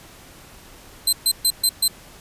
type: tone bursts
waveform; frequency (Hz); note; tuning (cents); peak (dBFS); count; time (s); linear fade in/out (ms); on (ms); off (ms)
20% pulse; 4101; C8; -36; -9; 5; 1.07-1.88; 5; 58; 130
effects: pink hiss -45 dBFS RMS until 2.2 s + resampled to 32000 Hz